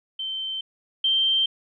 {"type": "tone pair in turn", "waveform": "sine", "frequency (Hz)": [3104, 3140], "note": ["G7", "G7"], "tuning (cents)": [-18, 2], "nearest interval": "unison", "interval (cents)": 20, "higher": "second", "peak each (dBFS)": [-27, -18], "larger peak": "second", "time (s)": [[0.19, 0.61], [1.04, 1.46]], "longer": "neither", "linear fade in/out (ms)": 5, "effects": []}